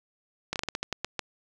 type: slowing click train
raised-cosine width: 0.2 ms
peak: -12 dBFS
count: 10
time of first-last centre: 0.53-1.193 s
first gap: 28 ms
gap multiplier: 1.23
effects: none